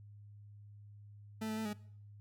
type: tone with pitch steps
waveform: 40% pulse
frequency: 219.5 / 217.6 / 220.6 / 209.3 Hz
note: A3 / A3 / A3 / G#3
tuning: -4 / -19 / +5 / +14 cents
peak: -36 dBFS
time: 1.41-1.734 s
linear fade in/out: 10 ms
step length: 81 ms
effects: noise-tail reverb RT60 0.6 s tail -20 dB re dry + added 103 Hz sine -52 dBFS peak until 2.2 s